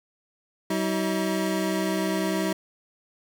25% pulse tone pair together, 190 / 319.5 Hz, F#3 / D#4, +46 / +46 cents, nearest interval major sixth, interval 900 cents, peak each -23 dBFS, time 0.7-2.53 s, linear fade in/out 5 ms, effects none

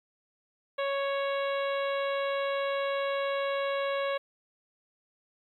harmonic tone, 554.4 Hz, C#5, in tune, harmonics 1 / 2 / 3 / 4 / 5 / 6 / 7, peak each -29 / -35 / -39 / -41 / -43 / -45 / -46 dBFS, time 0.78-4.18 s, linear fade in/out 10 ms, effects 11-bit

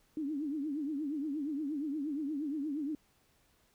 sine tone with vibrato, 293.7 Hz, D4, in tune, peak -33 dBFS, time 0.17-2.95 s, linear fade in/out 2 ms, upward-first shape triangle, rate 8.5 Hz, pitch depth 170 cents each way, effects pink hiss -70 dBFS RMS until 3.74 s

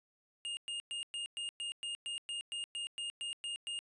square tone bursts, 2834 Hz, F7, 25 cents sharp, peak -38 dBFS, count 15, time 0.45-3.79 s, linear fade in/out 0 ms, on 120 ms, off 110 ms, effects resampled to 24000 Hz

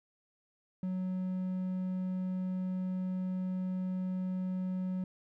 triangle tone, 185 Hz, F#3, in tune, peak -30 dBFS, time 0.83-5.04 s, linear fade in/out 2 ms, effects none

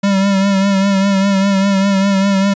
square tone with vibrato, 196 Hz, G3, in tune, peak -11 dBFS, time 0.03-2.54 s, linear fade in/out 10 ms, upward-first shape triangle, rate 5 Hz, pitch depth 49 cents each way, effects resampled to 16000 Hz

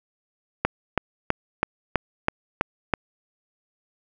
click train, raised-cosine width 0.5 ms, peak -4 dBFS, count 8, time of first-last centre 0.65-2.938 s, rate 3.06 Hz, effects none

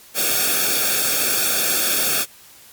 white noise with comb filter, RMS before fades -19 dBFS, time 0.14-2.26 s, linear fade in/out 50 ms, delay 1 ms, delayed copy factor -0.9, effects white hiss -46 dBFS RMS until 2.72 s + MP3 96 kbps

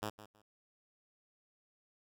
5% pulse tone with echo, 106 Hz, G#2, 36 cents sharp, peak -26 dBFS, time 0.02-0.1 s, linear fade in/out 10 ms, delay 160 ms, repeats 2, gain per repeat -14 dB, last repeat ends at 0.42 s, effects none

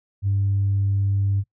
sine tone, 99.1 Hz, G2, 19 cents sharp, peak -17 dBFS, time 0.22-1.44 s, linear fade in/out 50 ms, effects noise-tail reverb RT60 0.1 s tail -21 dB re dry + tanh soft clip ceiling -14 dBFS

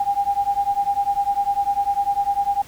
sine beating tone pair, 800 / 810 Hz, G5 / G#5, +35 / -43 cents, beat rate 10 Hz, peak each -21 dBFS, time 0-2.62 s, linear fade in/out 5 ms, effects added 60 Hz sine -50 dBFS peak until 2.67 s + pink hiss -45 dBFS RMS until 2.67 s

